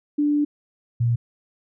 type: tone pair in turn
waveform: sine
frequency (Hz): 293.7 / 118.25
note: D4 / A#2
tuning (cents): 0 / +25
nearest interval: octave + major third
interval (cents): 1575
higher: first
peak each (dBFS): -17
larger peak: neither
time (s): 0.18-0.45 / 1-1.16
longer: first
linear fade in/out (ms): 10
effects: none